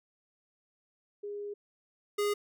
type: tone pair in turn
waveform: sine / square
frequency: 410 / 412 Hz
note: G#4 / G#4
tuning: -22 / -14 cents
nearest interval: unison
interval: 8 cents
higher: second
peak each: -36 / -28 dBFS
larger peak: second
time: 1.23-1.54 / 2.18-2.34 s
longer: first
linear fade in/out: 10 ms
effects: none